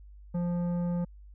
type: tone with tanh clipping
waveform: sine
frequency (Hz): 174.61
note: F3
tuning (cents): 0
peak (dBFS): -29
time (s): 0.34-1.05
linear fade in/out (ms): 10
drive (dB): 11
effects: added 50 Hz sine -47 dBFS peak until 1.34 s